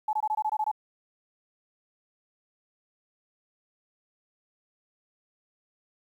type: tone bursts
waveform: sine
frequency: 858 Hz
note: A5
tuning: 44 cents flat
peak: -24 dBFS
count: 9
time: 0.08-0.715 s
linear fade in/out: 5 ms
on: 51 ms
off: 22 ms
effects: 10-bit